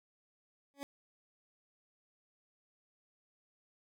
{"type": "tone with exponential growth", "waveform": "20% pulse", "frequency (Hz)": 280.4, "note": "C#4", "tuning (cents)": 20, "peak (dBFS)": -32, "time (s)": [0.74, 0.83], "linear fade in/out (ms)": 0, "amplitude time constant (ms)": 19, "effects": []}